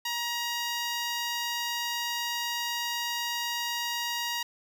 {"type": "tone", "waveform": "10% pulse", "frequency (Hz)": 948, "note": "A#5", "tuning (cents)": 29, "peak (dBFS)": -21, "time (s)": [0.05, 4.43], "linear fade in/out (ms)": 5, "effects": []}